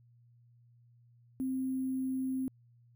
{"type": "tone with sample-and-hold", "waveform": "sine", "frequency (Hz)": 261.6, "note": "C4", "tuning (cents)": 0, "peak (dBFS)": -31, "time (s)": [1.4, 2.48], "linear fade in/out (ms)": 0, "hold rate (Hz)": 11025, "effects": ["added 119 Hz sine -60 dBFS peak until 2.95 s"]}